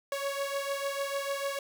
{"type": "beating tone pair", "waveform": "sawtooth", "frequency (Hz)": [554.4, 561.1], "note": ["C#5", "C#5"], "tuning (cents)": [0, 21], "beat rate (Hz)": 6.7, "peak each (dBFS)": [-29, -32], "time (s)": [0.12, 1.59], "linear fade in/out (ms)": 2, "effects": []}